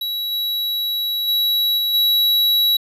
square tone with level steps, 3900 Hz, B7, 23 cents flat, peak -22 / -20 / -16 / -18 / -14 dBFS, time 0.01-2.77 s, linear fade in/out 5 ms, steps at 0.31 / 1.27 / 1.77 / 1.93 s, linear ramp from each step 20 ms, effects resampled to 32000 Hz

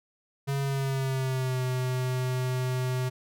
square tone with pitch glide, 138.4 to 127.65 Hz, C#3 to C3, -2 to -42 cents, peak -27 dBFS, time 0.47-3.1 s, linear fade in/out 20 ms, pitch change -140 cents, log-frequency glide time 0.61-1.62 s, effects none

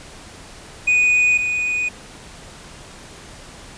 triangle tone pair in turn, 2477 / 2477 Hz, D#7 / D#7, -8 / -8 cents, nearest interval unison, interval 0 cents, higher neither, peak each -11 / -17 dBFS, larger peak first, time 0.87-1.38 / 1.38-1.89 s, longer neither, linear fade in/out 10 ms, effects pink hiss -40 dBFS RMS until 3.77 s + resampled to 22050 Hz

